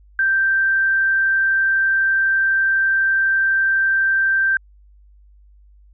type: tone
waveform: sine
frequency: 1568 Hz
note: G6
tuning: in tune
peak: -14 dBFS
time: 0.19-4.57 s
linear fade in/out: 2 ms
effects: added 50 Hz sine -46 dBFS peak until 5.93 s